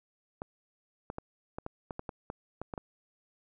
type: clicks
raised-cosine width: 1 ms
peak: -23 dBFS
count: 12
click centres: 0.419 / 1.101 / 1.184 / 1.585 / 1.664 / 1.908 / 1.994 / 2.092 / 2.301 / 2.616 / 2.738 / 2.778 s
effects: none